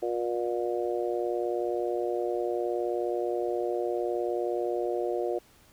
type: harmonic tone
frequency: 119.3 Hz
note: A#2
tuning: 41 cents sharp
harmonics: 3 / 4 / 5 / 6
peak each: -30 / -32 / -34 / -36 dBFS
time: 0.02-5.39 s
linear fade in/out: 10 ms
effects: pink hiss -59 dBFS RMS until 5.72 s